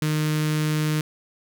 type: tone with notch filter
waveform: sawtooth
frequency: 153.4 Hz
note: D#3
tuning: 24 cents flat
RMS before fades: -23 dBFS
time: 0.02-1.01 s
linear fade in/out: 2 ms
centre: 720 Hz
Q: 0.86
effects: none